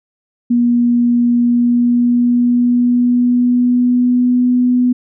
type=tone with pitch glide; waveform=sine; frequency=240 to 248 Hz; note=B3 to B3; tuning=-49 to +7 cents; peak=-9 dBFS; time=0.5-4.93 s; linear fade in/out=10 ms; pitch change=+56 cents; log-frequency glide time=1.43-4.49 s; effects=none